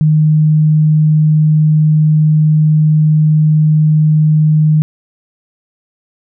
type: tone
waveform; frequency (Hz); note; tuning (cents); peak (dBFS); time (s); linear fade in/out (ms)
sine; 154.1; D#3; -16; -6; 0.01-4.82; 0
effects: none